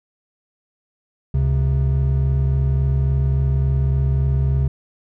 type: tone pair together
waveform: triangle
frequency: 70.45 / 134 Hz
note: C#2 / C3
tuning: +29 / +42 cents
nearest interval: major seventh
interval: 1113 cents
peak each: -16 dBFS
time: 1.34-4.68 s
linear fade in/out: 5 ms
effects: none